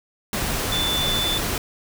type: tone in noise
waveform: sine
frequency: 3509 Hz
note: A7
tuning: 5 cents flat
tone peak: -22 dBFS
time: 0.72-1.38 s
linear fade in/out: 2 ms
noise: pink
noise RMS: -25 dBFS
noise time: 0.33-1.58 s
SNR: 0 dB
effects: none